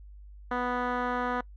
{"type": "tone with low-pass filter", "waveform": "10% pulse", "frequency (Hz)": 246.9, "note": "B3", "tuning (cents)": 0, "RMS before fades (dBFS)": -30, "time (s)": [0.51, 1.41], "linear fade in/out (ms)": 5, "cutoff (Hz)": 1700, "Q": 1.3, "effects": ["noise-tail reverb RT60 0.1 s tail -23 dB re dry", "added 50 Hz sine -45 dBFS peak until 1.56 s"]}